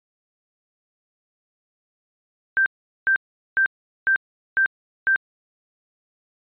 sine tone bursts, 1568 Hz, G6, in tune, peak -15 dBFS, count 6, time 2.57-5.16 s, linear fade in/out 0 ms, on 90 ms, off 410 ms, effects resampled to 8000 Hz

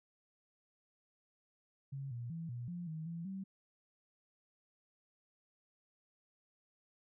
sine tone with pitch steps, 137.2 / 119.4 / 165.2 / 120.8 / 174.8 / 158.3 / 168 / 192.3 Hz, C#3 / A#2 / E3 / B2 / F3 / D#3 / E3 / G3, -17 / +42 / +4 / -38 / +2 / +30 / +33 / -33 cents, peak -40 dBFS, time 1.92-3.44 s, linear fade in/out 10 ms, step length 190 ms, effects none

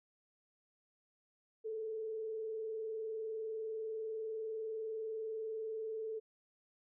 sine tone with vibrato, 440 Hz, A4, in tune, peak -38 dBFS, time 1.64-6.2 s, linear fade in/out 20 ms, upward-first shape square, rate 20 Hz, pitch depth 28 cents each way, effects none

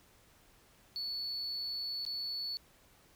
sine tone with dropouts, 4435 Hz, C#8, in tune, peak -34 dBFS, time 0.96-2.57 s, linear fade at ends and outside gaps 0 ms, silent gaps 2.051-2.064 s, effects tanh soft clip ceiling -33 dBFS + pink hiss -64 dBFS RMS until 3.15 s

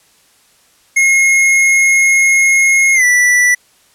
square tone with pitch glide, 2157 to 1966.6 Hz, C#7 to B6, -48 to -8 cents, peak -8 dBFS, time 0.96-3.55 s, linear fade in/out 10 ms, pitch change -160 cents, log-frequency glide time 2.94-3.04 s, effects white hiss -51 dBFS RMS until 3.94 s + low-pass 11000 Hz 12 dB/octave

